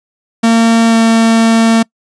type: tone with pitch glide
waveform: 45% pulse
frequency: 228.5 to 226.7 Hz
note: A#3 to A#3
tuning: -34 to -48 cents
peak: -6 dBFS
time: 0.43-1.83 s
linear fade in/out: 10 ms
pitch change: -14 cents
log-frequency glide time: 0.89-0.95 s
effects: noise-tail reverb RT60 0.1 s tail -26 dB re dry + resampled to 22050 Hz